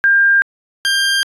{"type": "tone pair in turn", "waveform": ["sine", "20% pulse"], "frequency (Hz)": [1600, 1592.9], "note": ["G6", "G6"], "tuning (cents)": [35, 27], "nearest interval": "unison", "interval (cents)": 8, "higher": "first", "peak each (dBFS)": -8, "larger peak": "neither", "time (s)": [[0.04, 0.42], [0.85, 1.23]], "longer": "neither", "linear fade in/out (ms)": 0, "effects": ["resampled to 24000 Hz"]}